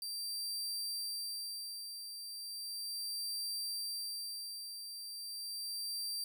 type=tone with tremolo; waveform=sawtooth; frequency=4699 Hz; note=D8; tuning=in tune; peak=-34 dBFS; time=0.02-6.24 s; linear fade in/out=2 ms; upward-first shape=sine; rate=0.36 Hz; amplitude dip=55%; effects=none